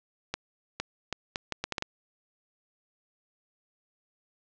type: accelerating click train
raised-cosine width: 0.2 ms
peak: -13 dBFS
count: 9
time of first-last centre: 0.34-1.824 s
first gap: 460 ms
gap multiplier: 0.71
effects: low-pass 7000 Hz 12 dB/octave